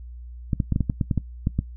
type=clicks; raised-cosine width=5 ms; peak=-9 dBFS; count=11; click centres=0.532 / 0.602 / 0.723 / 0.761 / 0.807 / 0.898 / 1.012 / 1.112 / 1.177 / 1.471 / 1.59 s; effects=noise-tail reverb RT60 0.1 s tail -19 dB re dry + added 60 Hz sine -36 dBFS peak until 1.76 s